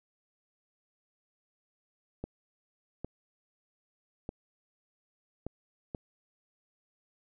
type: clicks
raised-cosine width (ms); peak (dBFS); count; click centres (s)
2; -23; 5; 2.24 / 3.046 / 4.291 / 5.466 / 5.948
effects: none